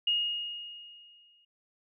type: tone with exponential decay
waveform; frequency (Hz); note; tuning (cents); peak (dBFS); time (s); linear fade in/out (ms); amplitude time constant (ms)
sine; 2862; F7; +42; -23; 0.07-1.45; 5; 300
effects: none